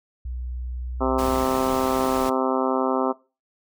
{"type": "tone with pitch glide", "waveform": "sine", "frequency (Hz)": [61.74, 62.21], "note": ["B1", "B1"], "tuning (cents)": [0, 13], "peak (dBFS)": -28, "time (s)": [0.25, 1.45], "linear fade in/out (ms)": 5, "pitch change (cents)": 13, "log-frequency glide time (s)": [0.66, 1.29]}
{"type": "harmonic tone", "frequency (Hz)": 130.81, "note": "C3", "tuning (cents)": 0, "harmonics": [2, 3, 4, 5, 6, 7, 8, 9, 10], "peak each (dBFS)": [-25, -27, -28, -29, -30, -30, -31, -32, -32], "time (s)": [1, 3.13], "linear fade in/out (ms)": 20}
{"type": "noise", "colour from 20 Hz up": "pink", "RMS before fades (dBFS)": -33, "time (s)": [1.18, 2.3], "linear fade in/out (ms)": 10}
{"effects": ["noise-tail reverb RT60 0.3 s tail -20 dB re dry"]}